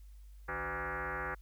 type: tone with frequency modulation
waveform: sine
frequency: 155 Hz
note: D#3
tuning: 6 cents flat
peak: -35 dBFS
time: 0.48-1.35 s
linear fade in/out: 10 ms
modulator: 220 Hz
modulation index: 8
effects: added 50 Hz sine -50 dBFS peak until 1.41 s + white hiss -72 dBFS RMS until 1.41 s